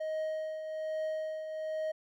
triangle tone with tremolo, 627 Hz, D#5, 13 cents sharp, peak -29 dBFS, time 0-1.92 s, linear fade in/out 10 ms, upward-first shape triangle, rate 1.2 Hz, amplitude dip 55%, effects none

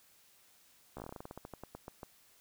slowing click train, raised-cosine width 1 ms, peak -30 dBFS, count 19, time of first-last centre 0.97-2.032 s, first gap 14 ms, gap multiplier 1.15, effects white hiss -65 dBFS RMS until 2.4 s

